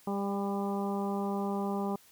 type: harmonic tone with a mistuned harmonic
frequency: 199.6 Hz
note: G3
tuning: 32 cents sharp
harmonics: 1 / 2 / 3 / 4 / 5 / 6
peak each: -32 / -36 / -42 / -38 / -42 / -45 dBFS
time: 0.07-1.96 s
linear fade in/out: 5 ms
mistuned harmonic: 3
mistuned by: -16 cents
effects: white hiss -60 dBFS RMS until 2.11 s